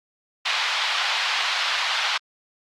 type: band-pass noise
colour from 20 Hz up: white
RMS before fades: -24 dBFS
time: 0.45-2.18 s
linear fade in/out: 10 ms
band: 780 to 4100 Hz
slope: 24 dB/octave
effects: Opus 48 kbps